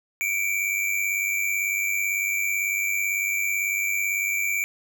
square tone pair together, 2273 / 2371 Hz, C#7 / D7, +43 / +16 cents, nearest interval minor second, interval 73 cents, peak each -27 / -26 dBFS, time 0.21-4.64 s, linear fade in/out 0 ms, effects none

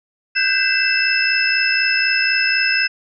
sine tone cluster, 1524 / 1588 / 2022 / 2644 / 5180 Hz, G6 / G6 / B6 / E7 / E8, -49 / +22 / +40 / +5 / -31 cents, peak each -22 / -21 / -26 / -18 / -21 dBFS, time 0.35-2.88 s, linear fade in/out 20 ms, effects none

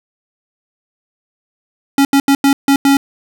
square tone bursts at uneven times, 277.2 Hz, C#4, in tune, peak -8 dBFS, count 6, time 1.98-2.05 / 2.13-2.2 / 2.28-2.35 / 2.44-2.53 / 2.68-2.76 / 2.85-2.97 s, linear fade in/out 2 ms, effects none

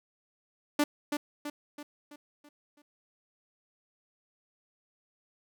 sawtooth tone with echo, 293.7 Hz, D4, in tune, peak -19 dBFS, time 0.79-0.84 s, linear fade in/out 5 ms, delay 330 ms, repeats 6, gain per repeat -6 dB, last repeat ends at 2.82 s, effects none

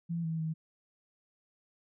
sine tone with pitch steps, 168.4 / 162 / 159.3 Hz, E3 / E3 / D#3, +37 / -30 / +41 cents, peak -31 dBFS, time 0.09-0.54 s, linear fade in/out 20 ms, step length 150 ms, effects none

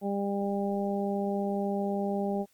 harmonic tone, 199.8 Hz, G3, 33 cents sharp, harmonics 1 / 2 / 3 / 4, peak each -30 / -33 / -35 / -36 dBFS, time 0.01-2.46 s, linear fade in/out 50 ms, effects white hiss -67 dBFS RMS until 2.53 s + Opus 32 kbps

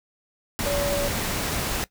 sine tone in noise, 570 Hz, C#5, 48 cents sharp, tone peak -24 dBFS, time 0.66-1.08 s, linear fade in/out 0 ms, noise pink, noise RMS -27 dBFS, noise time 0.59-1.84 s, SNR 0 dB, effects noise-tail reverb RT60 0.1 s tail -18 dB re dry

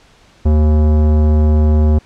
sine tone with tanh clipping, 76.3 Hz, D#2, 33 cents flat, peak -10 dBFS, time 0.45-1.99 s, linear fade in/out 10 ms, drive 17 dB, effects pink hiss -48 dBFS RMS until 2.05 s + low-pass 6000 Hz 12 dB/octave

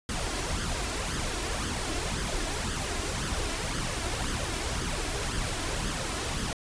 pink noise with flanger, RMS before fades -31 dBFS, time 0.09-6.53 s, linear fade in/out 2 ms, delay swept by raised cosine 0.61 to 3.01 ms, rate 1.9 Hz, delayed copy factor +0.55, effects resampled to 22050 Hz

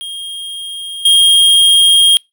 square tone with level steps, 3237 Hz, G#7, 45 cents flat, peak -23 / -6 dBFS, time 0.01-2.17 s, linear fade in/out 0 ms, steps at 1.05 s, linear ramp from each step 5 ms, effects noise-tail reverb RT60 0.2 s tail -26 dB re dry

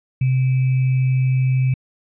sine tone with sample-and-hold, 129.5 Hz, C3, 17 cents flat, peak -14 dBFS, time 0.21-1.74 s, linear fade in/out 5 ms, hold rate 2450 Hz, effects resampled to 8000 Hz

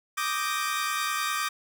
sawtooth chord, Eb major seventh, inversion third, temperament equal, 1174.7 / 1244.5 / 1568 / 1864.7 Hz, D6 / Eb6 / G6 / Bb6, 0 / 0 / 0 / 0 cents, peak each -26 / -29 / -31 / -32 dBFS, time 0.17-1.49 s, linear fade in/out 10 ms, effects none

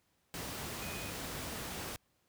sine tone in noise, 2489 Hz, D#7, in tune, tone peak -47 dBFS, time 0.82-1.1 s, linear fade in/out 0 ms, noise pink, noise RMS -41 dBFS, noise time 0.34-1.96 s, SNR -9 dB, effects pink hiss -75 dBFS RMS until 2.28 s + high-pass 60 Hz 12 dB/octave

